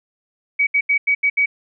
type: tone bursts at uneven times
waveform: sine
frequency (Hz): 2267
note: C#7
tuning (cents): +38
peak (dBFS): -13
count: 6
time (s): 0.59-0.67 / 0.74-0.81 / 0.89-0.98 / 1.07-1.15 / 1.23-1.3 / 1.37-1.46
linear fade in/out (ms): 10
effects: none